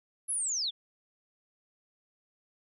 sine linear sweep, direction down, 11175 to 3271 Hz, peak -29 dBFS, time 0.28-0.71 s, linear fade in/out 20 ms, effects none

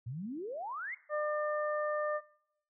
sine exponential sweep, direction up, 110 to 2236 Hz, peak -37 dBFS, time 0.06-0.95 s, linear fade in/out 10 ms
harmonic tone, 600 Hz, D5, 37 cents sharp, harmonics 1 / 2 / 3, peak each -32 / -38 / -42 dBFS, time 1.09-2.21 s, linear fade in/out 50 ms
effects noise-tail reverb RT60 0.7 s tail -19 dB re dry

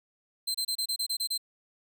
sawtooth tone bursts, 4109 Hz, C8, 32 cents flat, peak -25 dBFS, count 9, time 0.47-1.378 s, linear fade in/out 10 ms, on 76 ms, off 28 ms, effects none

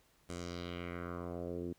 10% pulse tone with low-pass filter sweep, 87.31 Hz, F2, in tune, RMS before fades -42 dBFS, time 0.29-1.73 s, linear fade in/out 5 ms, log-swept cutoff 8800 to 310 Hz, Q 2.3, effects pink hiss -70 dBFS RMS until 1.78 s

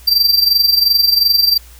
square tone with amplitude modulation, 4699 Hz, D8, in tune, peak -7 dBFS, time 0.07-1.58 s, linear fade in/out 10 ms, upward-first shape sine, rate 22.8 Hz, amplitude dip 70%, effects added 60 Hz sine -38 dBFS peak until 1.79 s + white hiss -44 dBFS RMS until 1.79 s

